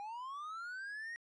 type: linear sweep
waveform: triangle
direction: up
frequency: 800 to 1895 Hz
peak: -40 dBFS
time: 0-1.16 s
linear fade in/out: 0 ms
effects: resampled to 22050 Hz